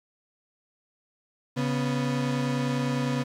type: tone pair together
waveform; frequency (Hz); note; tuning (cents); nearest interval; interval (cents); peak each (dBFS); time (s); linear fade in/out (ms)
35% pulse; 138.59 / 247.3; C#3 / B3; 0 / +3; minor seventh; 1003; -26; 1.56-3.24; 20
effects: low-pass 7000 Hz 12 dB/octave + 9-bit